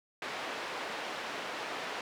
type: band-pass noise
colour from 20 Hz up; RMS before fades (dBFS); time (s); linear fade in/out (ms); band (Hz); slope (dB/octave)
pink; -39; 0.22-2.01; 2; 470 to 3300; 12
effects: none